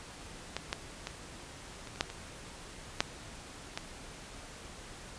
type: clicks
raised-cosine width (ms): 0.2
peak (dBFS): -16 / -14 / -19 / -27 / -30 / -10 / -25 / -8 / -17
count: 9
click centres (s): 0.566 / 0.729 / 1.071 / 1.873 / 1.959 / 2.009 / 2.101 / 3.005 / 3.775
effects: pink hiss -48 dBFS RMS until 5.18 s + resampled to 22050 Hz